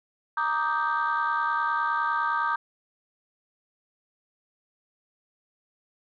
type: chord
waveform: sine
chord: Eb major seventh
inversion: second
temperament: equal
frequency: 932.3 / 1174.7 / 1244.5 / 1568 Hz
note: Bb5 / D6 / Eb6 / G6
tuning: 0 / 0 / 0 / 0 cents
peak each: -28 dBFS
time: 0.37-2.56 s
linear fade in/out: 5 ms
effects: tanh soft clip ceiling -17 dBFS